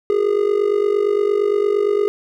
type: tone with amplitude modulation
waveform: triangle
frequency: 410 Hz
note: G#4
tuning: 22 cents flat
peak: -9 dBFS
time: 0.1-2.08 s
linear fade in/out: 0 ms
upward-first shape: sine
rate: 48.7 Hz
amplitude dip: 80%
effects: none